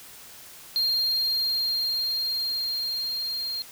triangle tone with level ramp, 4207 Hz, C8, 9 cents sharp, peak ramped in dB -20 to -27 dBFS, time 0.76-3.62 s, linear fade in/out 0 ms, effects white hiss -46 dBFS RMS until 3.71 s

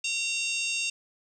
harmonic tone with a mistuned harmonic, 915 Hz, A#5, 32 cents flat, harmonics 3 / 4 / 5 / 6 / 7 / 8 / 9, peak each -29 / -36 / -38 / -40 / -37 / -41 / -39 dBFS, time 0.04-0.9 s, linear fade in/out 5 ms, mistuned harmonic 5, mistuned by +35 cents, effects 10-bit

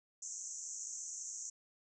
pink band-pass noise, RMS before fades -45 dBFS, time 0.22-1.5 s, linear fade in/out 5 ms, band 6000 to 7500 Hz, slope 96 dB/octave, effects none

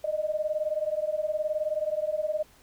sine beating tone pair, 604 / 623 Hz, D5 / D#5, +48 / +2 cents, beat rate 19 Hz, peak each -29 dBFS, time 0.04-2.43 s, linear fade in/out 5 ms, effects pink hiss -58 dBFS RMS until 2.62 s

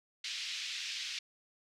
pink band-pass noise, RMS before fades -40 dBFS, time 0.24-1.19 s, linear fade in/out 5 ms, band 2400 to 5500 Hz, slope 24 dB/octave, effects none

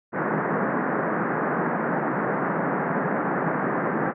pink band-pass noise, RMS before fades -25 dBFS, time 0.12-4.14 s, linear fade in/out 50 ms, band 150 to 1800 Hz, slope 48 dB/octave, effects none

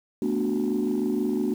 sine chord, B minor seventh, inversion third, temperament equal with one note detuned, 220 / 246.1 / 293.7 / 370 Hz, A3 / B3 / D4 / F#4, 0 / -6 / 0 / 0 cents, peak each -27 dBFS, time 0.22-1.54 s, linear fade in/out 2 ms, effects tanh soft clip ceiling -17 dBFS + 8-bit

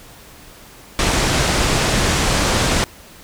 pink low-pass noise, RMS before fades -17 dBFS, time 0.99-2.84 s, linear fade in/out 0 ms, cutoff 8800 Hz, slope 24 dB/octave, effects pink hiss -42 dBFS RMS until 3.23 s

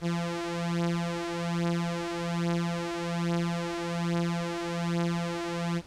sawtooth beating tone pair, 170 / 171.2 Hz, F3 / F3, -46 / -34 cents, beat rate 1.2 Hz, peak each -27 dBFS, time 0.01-5.82 s, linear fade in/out 50 ms, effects pink hiss -52 dBFS RMS until 5.86 s + low-pass 7000 Hz 12 dB/octave

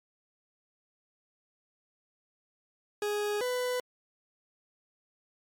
40% pulse tone pair in turn, 415.3 / 498.2 Hz, G#4 / B4, 0 / +15 cents, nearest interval minor third, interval 315 cents, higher second, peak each -28 dBFS, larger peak neither, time 3.02-3.41 / 3.41-3.8 s, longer neither, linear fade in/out 2 ms, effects MP3 64 kbps

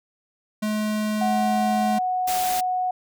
square tone, 213.3 Hz, G#3, 46 cents sharp, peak -23 dBFS, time 0.62-1.99 s, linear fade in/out 10 ms
sine tone with pitch glide, 740 to 734.9 Hz, F#5 to F#5, 0 to -12 cents, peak -21 dBFS, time 1.21-2.91 s, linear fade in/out 5 ms, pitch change -12 cents, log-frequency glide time 1.32-2.4 s
white noise, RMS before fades -29 dBFS, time 2.27-2.61 s, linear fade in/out 10 ms
effects none

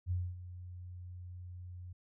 sine tone with ADSR envelope, 89.6 Hz, F2, 45 cents sharp, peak -30 dBFS, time 0.06-1.93 s, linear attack 51 ms, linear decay 240 ms, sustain -14 dB, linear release 7 ms, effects none

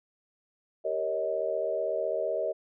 sine chord, Eb dominant seventh, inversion first, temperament equal with one note detuned, 392 / 466.2 / 554.4 / 630.2 Hz, G4 / Bb4 / Db5 / Eb5, 0 / 0 / 0 / +22 cents, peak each -36 / -34 / -33 / -30 dBFS, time 0.84-2.53 s, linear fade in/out 20 ms, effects none

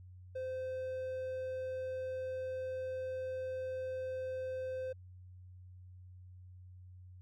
triangle tone, 517 Hz, C5, 21 cents flat, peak -35 dBFS, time 0.35-4.93 s, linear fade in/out 10 ms, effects added 91 Hz sine -51 dBFS peak until 7.21 s

